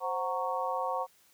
harmonic tone with a mistuned harmonic, 185 Hz, F#3, in tune, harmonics 3 / 4 / 5 / 6, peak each -35 / -35 / -35 / -35 dBFS, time 0-1.07 s, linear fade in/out 50 ms, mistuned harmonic 3, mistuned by -99 cents, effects white hiss -64 dBFS RMS until 1.33 s + high-pass 60 Hz 12 dB/octave

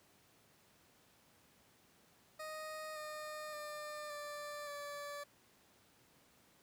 20% pulse tone with pitch steps, 622.3 / 610.9 / 599.7 / 588.7 / 577.9 Hz, D#5 / D#5 / D5 / D5 / D5, 0 / -32 / +36 / +4 / -28 cents, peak -39 dBFS, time 2.39-5.24 s, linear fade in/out 10 ms, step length 570 ms, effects pink hiss -68 dBFS RMS until 6.62 s + high-pass 100 Hz 12 dB/octave

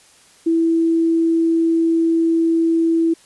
sine tone, 329.6 Hz, E4, in tune, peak -13 dBFS, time 0.46-3.14 s, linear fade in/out 10 ms, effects white hiss -50 dBFS RMS until 3.25 s + resampled to 24000 Hz

